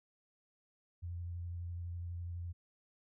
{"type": "tone with vibrato", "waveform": "sine", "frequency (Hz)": 86.7, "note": "F2", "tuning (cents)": -12, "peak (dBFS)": -39, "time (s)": [1.02, 2.53], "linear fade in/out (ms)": 20, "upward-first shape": "triangle", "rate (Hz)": 12, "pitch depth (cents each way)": 23, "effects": []}